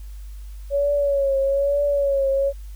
sine tone with vibrato, 559 Hz, C#5, 14 cents sharp, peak -17 dBFS, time 0.7-2.53 s, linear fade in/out 50 ms, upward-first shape triangle, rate 1.1 Hz, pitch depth 59 cents each way, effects added 50 Hz sine -33 dBFS peak until 2.75 s + white hiss -55 dBFS RMS until 2.75 s

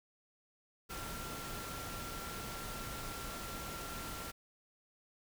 sine tone in noise, 1368 Hz, F6, 36 cents flat, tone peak -48 dBFS, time 0.89-4.32 s, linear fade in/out 20 ms, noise pink, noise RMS -44 dBFS, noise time 0.89-4.32 s, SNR -7 dB, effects none

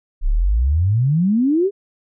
sine exponential sweep, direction up, 30.42 to 415.3 Hz, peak -13 dBFS, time 0.21-1.71 s, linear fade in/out 50 ms, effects none

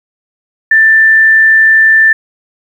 sine tone, 1774 Hz, A6, 14 cents sharp, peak -3 dBFS, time 0.71-2.13 s, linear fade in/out 5 ms, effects 7-bit

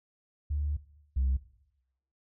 sine tone pair in turn, 73.42 / 65.81 Hz, D2 / C2, 0 / +11 cents, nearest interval major second, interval 189 cents, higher first, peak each -27 / -23 dBFS, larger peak second, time 0.5-0.77 / 1.16-1.37 s, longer first, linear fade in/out 10 ms, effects noise-tail reverb RT60 0.8 s tail -17 dB re dry + tanh soft clip ceiling -22 dBFS

